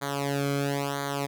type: tone with flanger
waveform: sawtooth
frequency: 140.7 Hz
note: C#3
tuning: 26 cents sharp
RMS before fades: -29 dBFS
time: 0.01-1.27 s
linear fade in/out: 20 ms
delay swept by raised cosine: 0.37 to 1.1 ms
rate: 0.99 Hz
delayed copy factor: -0.9
effects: none